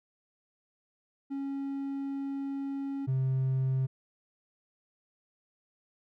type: tone pair in turn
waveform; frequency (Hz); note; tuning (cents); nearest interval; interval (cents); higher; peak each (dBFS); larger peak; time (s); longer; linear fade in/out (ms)
triangle; 275.7 / 131.78; C#4 / C3; -9 / +13; octave + minor second; 1278; first; -30 / -23; second; 1.3-3.07 / 3.07-3.87; first; 20
effects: tanh soft clip ceiling -20 dBFS